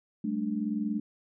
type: chord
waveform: sine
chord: G suspended second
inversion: none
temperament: equal with one note detuned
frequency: 196 / 216.7 / 293.7 Hz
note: G3 / A3 / D4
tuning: 0 / -26 / 0 cents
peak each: -35 / -30 / -34 dBFS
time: 0.24-1 s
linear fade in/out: 5 ms
effects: none